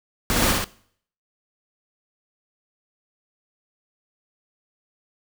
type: noise with echo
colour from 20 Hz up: pink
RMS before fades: -22 dBFS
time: 0.3-0.52 s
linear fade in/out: 0 ms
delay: 61 ms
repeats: 2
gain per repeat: -2 dB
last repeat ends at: 0.642 s
effects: noise-tail reverb RT60 0.6 s tail -21 dB re dry